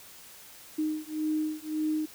sine beating tone pair, 308.2 / 310 Hz, D#4 / D#4, -16 / -6 cents, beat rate 1.8 Hz, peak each -31 dBFS, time 0.78-2.06 s, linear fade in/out 10 ms, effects white hiss -50 dBFS RMS until 2.14 s

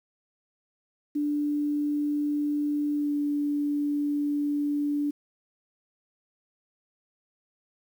sine tone with pitch glide, 293.7 to 291 Hz, D4 to D4, 0 to -16 cents, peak -24 dBFS, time 1.15-5.11 s, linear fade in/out 10 ms, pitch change -16 cents, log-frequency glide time 2.95-3.13 s, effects 9-bit

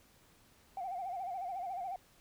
sine tone with vibrato, 740 Hz, F#5, in tune, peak -36 dBFS, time 0.77-1.96 s, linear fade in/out 2 ms, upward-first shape sine, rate 14 Hz, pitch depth 110 cents each way, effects tanh soft clip ceiling -32 dBFS + pink hiss -65 dBFS RMS until 2.2 s

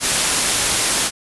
white low-pass noise, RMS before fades -19 dBFS, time 0-1.11 s, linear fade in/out 50 ms, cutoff 11000 Hz, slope 96 dB/octave, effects none

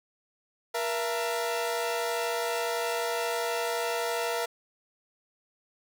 sawtooth tone cluster, 474.5 / 672 / 897 Hz, A#4 / E5 / A5, +31 / +33 / +33 cents, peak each -27 / -28 / -33 dBFS, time 0.74-4.46 s, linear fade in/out 10 ms, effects none

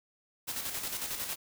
white noise with tremolo, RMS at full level -35 dBFS, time 0.47-1.36 s, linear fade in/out 20 ms, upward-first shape square, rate 11 Hz, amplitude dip 45%, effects none

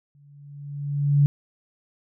sine tone with exponential growth, 143.3 Hz, D3, 42 cents flat, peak -12 dBFS, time 0.15-1.26 s, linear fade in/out 0 ms, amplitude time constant 240 ms, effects none

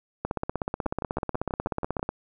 two click trains, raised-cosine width 1 ms, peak -17 / -13 dBFS, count 8 / 31, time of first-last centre 0.86-1.995 / 0.25-2.09 s, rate 6.17 / 16.3 Hz, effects none

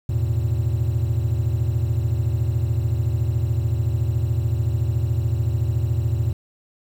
triangle chord, E suspended fourth, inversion none, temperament just, 82.41 / 109.88 / 123.61 Hz, E2 / A2 / B2, 0 / -2 / +2 cents, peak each -22 / -20 / -22 dBFS, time 0.09-6.33 s, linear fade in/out 5 ms, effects 8-bit

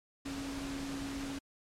sine tone in noise, 275.5 Hz, C#4, 11 cents flat, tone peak -38 dBFS, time 0.25-1.39 s, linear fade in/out 10 ms, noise pink, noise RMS -43 dBFS, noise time 0.25-1.39 s, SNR +2 dB, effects low-pass 8000 Hz 12 dB/octave + MP3 96 kbps

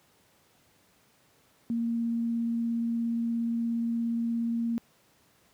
sine tone with vibrato, 232.2 Hz, A#3, 7 cents flat, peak -26 dBFS, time 1.7-4.78 s, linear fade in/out 0 ms, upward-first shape triangle, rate 17 Hz, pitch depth 8 cents each way, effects pink hiss -64 dBFS RMS until 5.53 s + high-pass 100 Hz 12 dB/octave

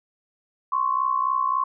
sine tone pair together, 1046.5 / 1110.1 Hz, C6 / C#6, 0 / +2 cents, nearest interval minor second, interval 102 cents, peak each -23 dBFS, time 0.72-1.64 s, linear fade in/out 5 ms, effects none

